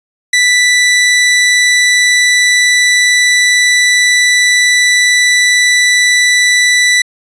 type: tone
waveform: sawtooth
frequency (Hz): 1975.5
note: B6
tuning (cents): 0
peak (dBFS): -3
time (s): 0.33-7.02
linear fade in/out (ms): 5
effects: resampled to 22050 Hz